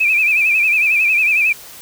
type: tone with vibrato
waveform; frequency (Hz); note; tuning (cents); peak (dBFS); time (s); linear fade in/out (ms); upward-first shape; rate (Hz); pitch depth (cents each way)
sine; 2473; D#7; -11; -11; 0-1.53; 10; sine; 11; 95
effects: white hiss -37 dBFS RMS until 1.81 s